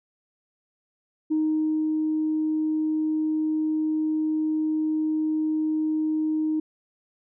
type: tone with ADSR envelope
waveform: sine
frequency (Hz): 311.1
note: D#4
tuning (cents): 0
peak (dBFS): -19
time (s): 1.3-6.6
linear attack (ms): 18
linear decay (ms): 540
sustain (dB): -2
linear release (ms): 5
effects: tanh soft clip ceiling -16 dBFS